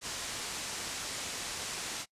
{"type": "low-pass noise", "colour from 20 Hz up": "white", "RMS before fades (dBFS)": -39, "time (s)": [0.01, 2.06], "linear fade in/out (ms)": 50, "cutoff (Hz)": 8400, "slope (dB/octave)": 24, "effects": ["noise-tail reverb RT60 0.1 s tail -23 dB re dry", "resampled to 32000 Hz"]}